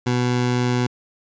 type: tone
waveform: 20% pulse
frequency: 123.47 Hz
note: B2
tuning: in tune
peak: -13 dBFS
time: 0.06-0.87 s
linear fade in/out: 10 ms
effects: resampled to 16000 Hz